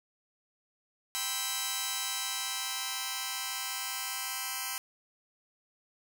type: chord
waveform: 5% pulse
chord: C major seventh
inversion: second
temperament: just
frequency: 784.9 / 981.1 / 1046.5 / 1308.1 Hz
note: G5 / B5 / C6 / E6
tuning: +2 / -12 / 0 / -14 cents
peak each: -27 dBFS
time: 1.15-4.78 s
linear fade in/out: 0 ms
effects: none